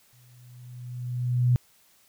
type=tone with exponential growth; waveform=sine; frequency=123.47 Hz; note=B2; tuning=in tune; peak=-16 dBFS; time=0.13-1.56 s; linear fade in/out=0 ms; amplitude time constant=310 ms; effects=white hiss -61 dBFS RMS until 2.08 s